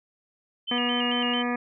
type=tone with vibrato; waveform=sine; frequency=2960 Hz; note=F#7; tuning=in tune; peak=-27 dBFS; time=0.67-1.43 s; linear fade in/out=20 ms; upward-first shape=square; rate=4.5 Hz; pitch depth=66 cents each way
type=harmonic tone; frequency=243.2 Hz; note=B3; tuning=26 cents flat; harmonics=1 / 2 / 3 / 4 / 5 / 7 / 8 / 9 / 10; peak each=-27 / -33 / -34 / -37 / -35 / -35 / -39 / -39 / -41 dBFS; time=0.71-1.56 s; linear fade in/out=5 ms
effects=none